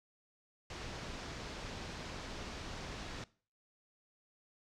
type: low-pass noise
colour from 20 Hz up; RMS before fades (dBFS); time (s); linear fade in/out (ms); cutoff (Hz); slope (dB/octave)
pink; -45; 0.7-3.24; 2; 6100; 24
effects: noise-tail reverb RT60 0.4 s tail -20 dB re dry